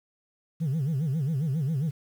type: tone with vibrato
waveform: sine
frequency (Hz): 146.83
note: D3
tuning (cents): 0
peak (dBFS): -22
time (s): 0.6-1.91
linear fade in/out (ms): 20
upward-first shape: sine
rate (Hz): 7.4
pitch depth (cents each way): 230
effects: tanh soft clip ceiling -23 dBFS + 9-bit